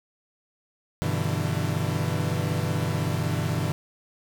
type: chord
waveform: 40% pulse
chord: E minor seventh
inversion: first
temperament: equal with one note detuned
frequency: 98 / 123.47 / 148.8 / 164.81 Hz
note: G2 / B2 / D3 / E3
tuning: 0 / 0 / +23 / 0 cents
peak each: -29 dBFS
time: 1.02-3.72 s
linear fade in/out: 0 ms
effects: none